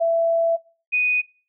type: tone pair in turn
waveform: sine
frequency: 666 / 2485 Hz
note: E5 / D#7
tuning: +18 / -3 cents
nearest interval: octave + major seventh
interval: 2279 cents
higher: second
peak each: -16 / -17 dBFS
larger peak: first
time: 0-0.57 / 0.92-1.22 s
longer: first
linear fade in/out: 20 ms
effects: noise-tail reverb RT60 0.4 s tail -23 dB re dry